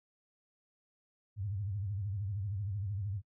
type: tone with vibrato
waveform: sine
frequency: 100 Hz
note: G2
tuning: 35 cents sharp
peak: -34 dBFS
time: 1.36-3.22 s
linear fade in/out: 50 ms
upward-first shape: sine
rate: 13 Hz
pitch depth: 140 cents each way
effects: noise-tail reverb RT60 0.1 s tail -21 dB re dry